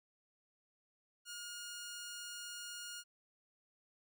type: tone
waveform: 10% pulse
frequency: 1428 Hz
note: F6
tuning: 38 cents sharp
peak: -37 dBFS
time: 1.25-3.04 s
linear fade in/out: 50 ms
effects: none